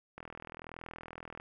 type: click train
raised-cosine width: 0.5 ms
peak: -29 dBFS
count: 51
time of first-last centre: 0.18-1.4 s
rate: 41 Hz
effects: none